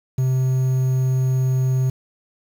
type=tone with quantisation; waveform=triangle; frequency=129.8 Hz; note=C3; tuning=13 cents flat; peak=-14 dBFS; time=0.18-1.9 s; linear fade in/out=5 ms; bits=7; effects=none